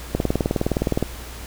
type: click train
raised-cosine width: 2 ms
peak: -6 dBFS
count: 18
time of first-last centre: 0.15-1.026 s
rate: 19.4 Hz
effects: added 60 Hz sine -35 dBFS peak until 1.46 s + pink hiss -38 dBFS RMS until 1.46 s